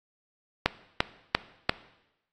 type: click train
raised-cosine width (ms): 0.3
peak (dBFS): -4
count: 4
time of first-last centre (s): 0.66-1.694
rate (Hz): 2.9
effects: noise-tail reverb RT60 0.9 s tail -18 dB re dry + AAC 32 kbps